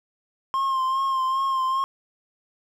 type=tone with vibrato; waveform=triangle; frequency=1062 Hz; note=C6; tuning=25 cents sharp; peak=-19 dBFS; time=0.54-1.84 s; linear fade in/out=0 ms; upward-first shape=sine; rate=2.5 Hz; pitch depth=34 cents each way; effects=none